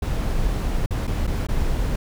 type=noise with dropouts; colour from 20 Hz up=brown; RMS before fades=-22 dBFS; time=0.02-1.96 s; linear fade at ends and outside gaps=5 ms; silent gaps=0.861-0.907 / 1.071-1.075 / 1.269-1.274 / 1.469-1.486 s; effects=none